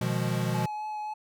square chord, F half-diminished seventh, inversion second, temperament equal with one note detuned, 122.97 / 155.56 / 174.61 / 207.7 Hz, Cb3 / Eb3 / F3 / Ab3, -7 / 0 / 0 / 0 cents, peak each -30 / -35 / -32 / -36 dBFS, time 0.01-0.66 s, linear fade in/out 5 ms
triangle tone with vibrato, 851 Hz, G#5, 42 cents sharp, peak -30 dBFS, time 0.54-1.14 s, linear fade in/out 10 ms, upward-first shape triangle, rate 3.8 Hz, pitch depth 14 cents each way
effects none

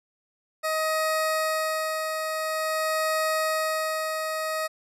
20% pulse tone with tremolo, 630 Hz, D#5, 21 cents sharp, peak -18 dBFS, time 0.63-4.68 s, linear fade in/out 20 ms, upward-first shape sine, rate 0.48 Hz, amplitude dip 40%, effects resampled to 32000 Hz

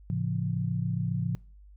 sine chord, A augmented, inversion none, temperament just, 110 / 137.5 / 171.88 Hz, A2 / C#3 / E#3, 0 / -14 / -27 cents, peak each -31 dBFS, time 0.1-1.35 s, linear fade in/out 0 ms, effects noise-tail reverb RT60 0.4 s tail -24 dB re dry + added 50 Hz sine -49 dBFS peak until 1.76 s

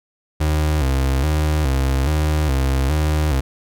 35% pulse tone with vibrato, 71.5 Hz, D2, 46 cents flat, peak -14 dBFS, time 0.4-3.41 s, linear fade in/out 10 ms, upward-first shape square, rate 1.2 Hz, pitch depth 120 cents each way, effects none

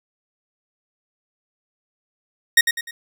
sawtooth tone with echo, 1864.7 Hz, A#6, in tune, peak -5 dBFS, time 2.57-2.61 s, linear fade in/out 5 ms, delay 100 ms, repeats 3, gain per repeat -8 dB, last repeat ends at 2.91 s, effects none

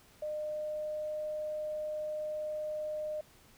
sine tone with pitch glide, 607 to 610.5 Hz, D#5 to D#5, -43 to -33 cents, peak -34 dBFS, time 0.22-3.21 s, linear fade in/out 5 ms, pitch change +10 cents, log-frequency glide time 0.33-1.1 s, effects pink hiss -61 dBFS RMS until 3.57 s

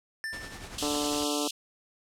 square tone with exponential decay, 1777 Hz, A6, 17 cents sharp, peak -31 dBFS, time 0.24-0.89 s, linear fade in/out 0 ms, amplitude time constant 140 ms
pink noise with tremolo, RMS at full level -40 dBFS, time 0.32-1.25 s, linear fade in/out 20 ms, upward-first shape triangle, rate 10 Hz, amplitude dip 60%
pink high-pass noise, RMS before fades -32 dBFS, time 0.78-1.51 s, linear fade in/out 5 ms, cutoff 2700 Hz, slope 96 dB/octave
harmonic tone, 146.83 Hz, D3, in tune, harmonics 2 / 3 / 4 / 5 / 6 / 7 / 8 / 9, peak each -31 / -35 / -37 / -39 / -41 / -42 / -43 / -44 dBFS, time 0.82-1.48 s, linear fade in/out 5 ms
effects low-pass 9000 Hz 12 dB/octave

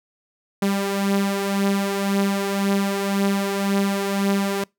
sawtooth beating tone pair, 197.6 / 199.5 Hz, G3 / G3, +14 / +31 cents, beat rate 1.9 Hz, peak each -17 / -22 dBFS, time 0.62-4.64 s, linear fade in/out 5 ms, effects noise-tail reverb RT60 0.2 s tail -26 dB re dry

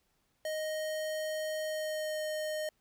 square tone with pitch glide, 622.3 to 616.6 Hz, D#5 to D#5, 0 to -16 cents, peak -34 dBFS, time 0.45-2.69 s, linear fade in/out 2 ms, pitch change -16 cents, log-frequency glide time 1.64-2.22 s, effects pink hiss -75 dBFS RMS until 2.8 s

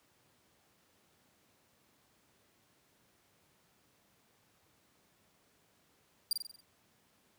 sawtooth tone with echo, 4757 Hz, D8, 21 cents sharp, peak -25 dBFS, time 6.31-6.33 s, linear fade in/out 2 ms, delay 46 ms, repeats 6, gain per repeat -5 dB, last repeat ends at 6.606 s, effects pink hiss -70 dBFS RMS until 7.38 s + high-pass 100 Hz 12 dB/octave

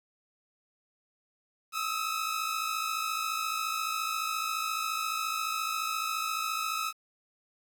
sawtooth tone pair together, 1264.1 / 1318.5 Hz, D#6 / E6, +27 / 0 cents, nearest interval minor second, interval 73 cents, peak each -29 / -30 dBFS, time 1.72-6.93 s, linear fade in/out 50 ms, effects 9-bit

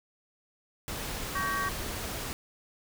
pink noise, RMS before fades -36 dBFS, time 0.88-2.33 s, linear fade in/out 0 ms
sine chord, G diminished, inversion second, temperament just, 1128.9 / 1568 / 1881.6 Hz, Db6 / G6 / Bb6, +31 / 0 / +16 cents, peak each -31 / -35 / -36 dBFS, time 1.35-1.69 s, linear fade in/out 5 ms
effects none

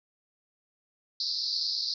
white band-pass noise, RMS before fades -31 dBFS, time 1.2-1.94 s, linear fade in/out 2 ms, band 4100 to 5100 Hz, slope 96 dB/octave, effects none

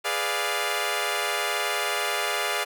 10% pulse chord, G# diminished seventh, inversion none, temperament equal, 415.3 / 493.9 / 587.3 / 698.5 Hz, G#4 / B4 / D5 / F5, 0 / 0 / 0 / 0 cents, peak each -22 / -24 / -22 / -21 dBFS, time 0.04-2.65 s, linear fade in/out 20 ms, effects none

